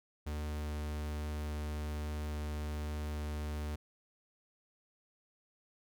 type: tone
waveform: 45% pulse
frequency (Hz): 75.1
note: D2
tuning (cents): +39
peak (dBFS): -36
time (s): 0.26-3.76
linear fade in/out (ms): 10
effects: none